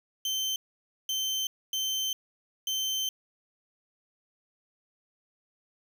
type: tone bursts at uneven times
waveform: 30% pulse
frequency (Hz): 3100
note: G7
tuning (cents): -20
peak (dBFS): -25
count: 4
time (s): 0.25-0.56 / 1.09-1.47 / 1.73-2.13 / 2.67-3.09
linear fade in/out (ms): 2
effects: none